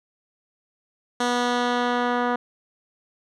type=tone with low-pass filter sweep; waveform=10% pulse; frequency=243.9 Hz; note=B3; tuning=21 cents flat; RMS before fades=-23 dBFS; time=1.2-2.36 s; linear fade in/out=5 ms; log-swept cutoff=7100 to 1700 Hz; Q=0.86; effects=none